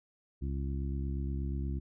harmonic tone, 68.4 Hz, C#2, 23 cents flat, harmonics 1 / 2 / 3 / 4 / 5, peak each -33 / -39 / -43 / -45 / -47 dBFS, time 0.41-1.8 s, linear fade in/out 20 ms, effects none

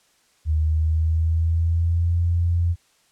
sine tone with pitch glide, 77.78 to 85.81 Hz, D#2 to F2, 0 to -30 cents, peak -17 dBFS, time 0.45-2.76 s, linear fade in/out 50 ms, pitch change +170 cents, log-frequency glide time 0.57-2.17 s, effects white hiss -61 dBFS RMS until 3.11 s + low-pass 9000 Hz 12 dB/octave

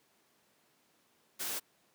white noise, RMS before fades -37 dBFS, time 1.39-1.6 s, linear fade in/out 20 ms, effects pink hiss -70 dBFS RMS until 1.94 s + high-pass 200 Hz 12 dB/octave

